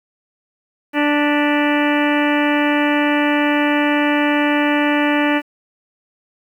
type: harmonic tone with a mistuned harmonic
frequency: 293.7 Hz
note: D4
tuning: in tune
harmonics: 1 / 2 / 3 / 4 / 5 / 6 / 7 / 8 / 9 / 10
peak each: -16 / -22 / -23 / -28 / -27 / -24 / -27 / -26 / -30 / -30 dBFS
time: 0.93-5.42 s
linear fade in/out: 50 ms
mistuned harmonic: 7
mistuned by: -74 cents
effects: 8-bit